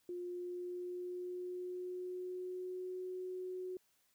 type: tone with pitch glide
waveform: sine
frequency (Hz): 354.6 to 368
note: F4 to F#4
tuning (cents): +26 to -9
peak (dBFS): -40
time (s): 0.09-3.77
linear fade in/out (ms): 2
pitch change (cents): +65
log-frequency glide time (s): 0.2-2.99
effects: white hiss -75 dBFS RMS until 4.14 s